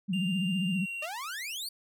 sine tone with vibrato, 185 Hz, F#3, in tune, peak -27 dBFS, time 0.08-0.86 s, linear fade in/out 20 ms, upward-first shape triangle, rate 15 Hz, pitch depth 180 cents each way
triangle tone with pitch glide, 2794 to 2751 Hz, F7 to F7, 0 to -27 cents, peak -33 dBFS, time 0.13-1.06 s, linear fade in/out 5 ms, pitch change -27 cents, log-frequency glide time 0.72-0.79 s
sawtooth exponential sweep, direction up, 586 to 4699 Hz, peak -32 dBFS, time 1.02-1.69 s, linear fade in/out 5 ms
effects none

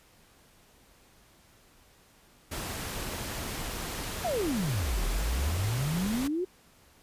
pink noise, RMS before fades -36 dBFS, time 2.51-6.28 s, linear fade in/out 10 ms
sine exponential two-way sweep, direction down then up, 768 to 37.27 to 380.7 Hz, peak -27 dBFS, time 4.24-6.45 s, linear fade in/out 10 ms, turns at 5.04 s
effects pink hiss -60 dBFS RMS until 7.02 s + resampled to 32000 Hz

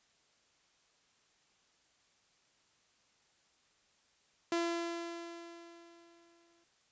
sawtooth tone with exponential decay, 339.2 Hz, E4, 50 cents sharp, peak -26 dBFS, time 4.52-6.64 s, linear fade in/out 2 ms, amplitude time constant 460 ms, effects white hiss -71 dBFS RMS until 6.91 s + resampled to 16000 Hz

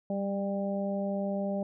harmonic tone with a mistuned harmonic, 198.7 Hz, G3, 24 cents sharp, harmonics 1 / 2 / 3 / 4, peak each -31 / -40 / -33 / -42 dBFS, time 0.1-1.63 s, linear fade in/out 2 ms, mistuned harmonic 1, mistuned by -15 cents, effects none

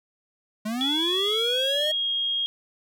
square linear sweep, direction up, 207.7 to 622.3 Hz, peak -27 dBFS, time 0.65-1.92 s, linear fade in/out 10 ms
sine tone with pitch glide, 3384 to 3257 Hz, G#7 to G#7, +32 to -34 cents, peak -23 dBFS, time 0.81-2.46 s, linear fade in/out 0 ms, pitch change -66 cents, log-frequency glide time 0.94-2.1 s
effects none

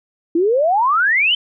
sine exponential sweep, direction up, 320 to 3136 Hz, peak -12 dBFS, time 0.35-1.35 s, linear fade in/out 5 ms, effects none

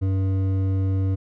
sine tone with hard clipping, 95.7 Hz, G2, 41 cents flat, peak -21 dBFS, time 0.01-1.16 s, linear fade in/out 20 ms, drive 9 dB, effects none

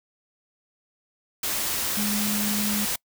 sine tone in noise, 208.1 Hz, G#3, 4 cents sharp, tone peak -26 dBFS, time 1.97-2.85 s, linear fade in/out 5 ms, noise white, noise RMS -27 dBFS, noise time 1.43-2.96 s, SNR -2 dB, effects noise-tail reverb RT60 0.1 s tail -26 dB re dry

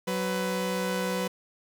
sawtooth tone pair together, 186.95 / 499.1 Hz, F#3 / B4, +18 / +18 cents, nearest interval octave + perfect fourth, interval 1700 cents, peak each -26 dBFS, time 0.07-1.28 s, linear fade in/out 10 ms, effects none

